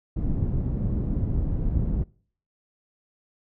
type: low-pass noise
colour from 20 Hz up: pink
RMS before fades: -25 dBFS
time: 0.16-2.04 s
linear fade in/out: 10 ms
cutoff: 200 Hz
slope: 12 dB/octave
effects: noise-tail reverb RT60 0.5 s tail -24 dB re dry